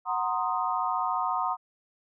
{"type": "chord", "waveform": "sine", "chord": "C half-diminished seventh", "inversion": "second", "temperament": "equal", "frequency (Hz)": [740, 932.3, 1046.5, 1244.5], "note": ["Gb5", "Bb5", "C6", "Eb6"], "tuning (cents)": [0, 0, 0, 0], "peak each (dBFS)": -31, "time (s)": [0.05, 1.57], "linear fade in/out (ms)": 50, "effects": []}